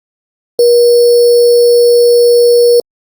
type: tone with sample-and-hold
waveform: sine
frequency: 479 Hz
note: A#4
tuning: 47 cents sharp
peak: -3 dBFS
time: 0.59-2.8 s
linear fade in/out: 2 ms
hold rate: 4900 Hz
effects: Opus 32 kbps